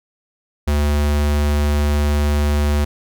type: tone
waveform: square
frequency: 73.42 Hz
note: D2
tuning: in tune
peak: -15 dBFS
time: 0.67-2.85 s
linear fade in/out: 10 ms
effects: none